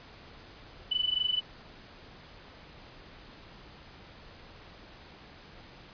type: tone with amplitude modulation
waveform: sine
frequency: 2988 Hz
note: F#7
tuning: 16 cents sharp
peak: -23 dBFS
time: 0.91-1.41 s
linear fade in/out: 10 ms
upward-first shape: sine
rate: 23.8 Hz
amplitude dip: 85%
effects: pink hiss -51 dBFS RMS until 5.93 s + resampled to 11025 Hz